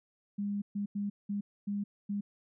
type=tone bursts at uneven times; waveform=sine; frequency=203 Hz; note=G#3; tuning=39 cents flat; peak=-31 dBFS; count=6; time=0.38-0.62 / 0.75-0.86 / 0.95-1.1 / 1.29-1.41 / 1.67-1.84 / 2.09-2.21 s; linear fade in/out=10 ms; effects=none